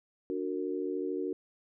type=chord; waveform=sine; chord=D augmented; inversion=none; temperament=just; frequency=293.7 / 367.1 / 458.9 Hz; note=D4 / F#4 / A#4; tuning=0 / -14 / -27 cents; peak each=-36 / -34 / -37 dBFS; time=0.3-1.33 s; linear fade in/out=0 ms; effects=none